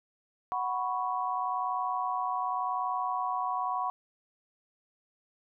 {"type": "chord", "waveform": "sine", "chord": "F# suspended fourth", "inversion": "none", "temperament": "equal", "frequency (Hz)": [740, 987.8, 1108.7], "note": ["F#5", "B5", "C#6"], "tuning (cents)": [0, 0, 0], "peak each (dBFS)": -33, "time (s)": [0.52, 3.9], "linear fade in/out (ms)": 0, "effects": []}